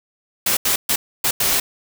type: noise bursts at uneven times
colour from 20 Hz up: white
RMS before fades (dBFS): -18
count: 5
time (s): 0.46-0.57 / 0.65-0.76 / 0.89-0.96 / 1.24-1.31 / 1.4-1.6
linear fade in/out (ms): 5
effects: none